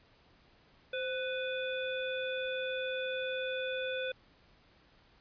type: harmonic tone with a mistuned harmonic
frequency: 497 Hz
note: B4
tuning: 11 cents sharp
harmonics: 1 / 3 / 5 / 7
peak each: -35 / -40 / -42 / -43 dBFS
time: 0.93-4.12 s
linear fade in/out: 5 ms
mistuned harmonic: 1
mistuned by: +73 cents
effects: pink hiss -64 dBFS RMS until 5.2 s + resampled to 11025 Hz